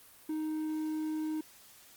triangle tone, 311.2 Hz, D#4, in tune, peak -30 dBFS, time 0.29-1.41 s, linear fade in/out 5 ms, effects white hiss -57 dBFS RMS until 1.96 s + Opus 32 kbps

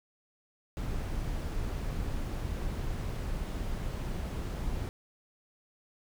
brown noise, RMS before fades -34 dBFS, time 0.77-4.89 s, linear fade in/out 0 ms, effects none

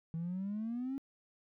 triangle exponential sweep, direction up, 160.9 to 277.2 Hz, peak -32 dBFS, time 0.14-0.98 s, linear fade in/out 0 ms, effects tanh soft clip ceiling -32 dBFS

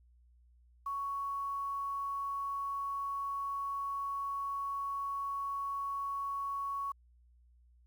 sine tone with quantisation, 1114 Hz, C#6, 8 cents sharp, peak -34 dBFS, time 0.86-6.92 s, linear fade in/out 5 ms, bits 10, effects added 60 Hz sine -61 dBFS peak until 7.86 s

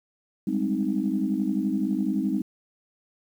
sine chord, Ab major seventh, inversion third, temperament equal with one note detuned, 196 / 207.7 / 260.4 / 311.1 Hz, G3 / Ab3 / C4 / Eb4, 0 / 0 / -8 / 0 cents, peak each -28 dBFS, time 0.47-2.42 s, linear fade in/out 5 ms, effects tanh soft clip ceiling -12 dBFS + 9-bit

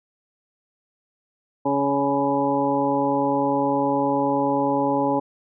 harmonic tone with a mistuned harmonic, 140 Hz, C#3, 18 cents sharp, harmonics 1 / 2 / 3 / 4 / 6 / 7, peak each -34 / -23 / -28 / -25 / -24 / -28 dBFS, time 1.65-5.2 s, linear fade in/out 10 ms, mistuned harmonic 7, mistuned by +17 cents, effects none

